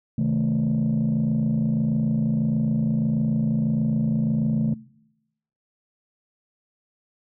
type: chord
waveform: sine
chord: A diminished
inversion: first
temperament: just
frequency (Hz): 132 / 158.4 / 220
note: C3 / Eb3 / A3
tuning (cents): +16 / +31 / 0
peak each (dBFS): -24 / -23 / -21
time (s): 0.18-4.74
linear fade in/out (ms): 5
effects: noise-tail reverb RT60 0.9 s tail -23 dB re dry + tanh soft clip ceiling -16 dBFS